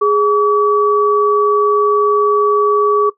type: tone pair together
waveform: sine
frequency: 415.3 / 1141.9 Hz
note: G#4 / D6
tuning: 0 / -49 cents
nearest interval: octave + tritone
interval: 1751 cents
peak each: -12 dBFS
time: 0.01-3.1 s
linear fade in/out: 10 ms
effects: noise-tail reverb RT60 0.1 s tail -18 dB re dry